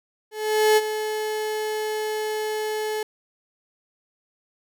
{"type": "tone with ADSR envelope", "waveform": "35% pulse", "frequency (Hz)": 429.8, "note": "A4", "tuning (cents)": -41, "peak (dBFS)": -12, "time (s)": [0.31, 3.03], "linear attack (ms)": 460, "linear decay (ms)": 33, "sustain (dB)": -11, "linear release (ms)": 3, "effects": []}